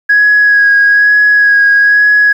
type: tone with vibrato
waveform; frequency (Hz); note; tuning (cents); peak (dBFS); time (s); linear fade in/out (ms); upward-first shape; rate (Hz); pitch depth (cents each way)
sine; 1661.2; G#6; 0; -3; 0.09-2.33; 10; sine; 1.1; 18
effects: tanh soft clip ceiling 0 dBFS + 7-bit